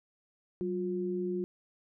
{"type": "tone pair together", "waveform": "sine", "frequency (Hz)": [189, 356.8], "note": ["F#3", "F4"], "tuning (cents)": [37, 37], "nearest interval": "major seventh", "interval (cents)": 1100, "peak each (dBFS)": [-35, -32], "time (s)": [0.61, 1.44], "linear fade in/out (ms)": 0, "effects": []}